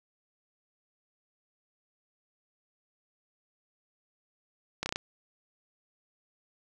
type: slowing click train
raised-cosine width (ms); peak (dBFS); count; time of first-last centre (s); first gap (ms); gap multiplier
0.2; -14; 5; 4.83-4.959; 30; 1.05
effects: none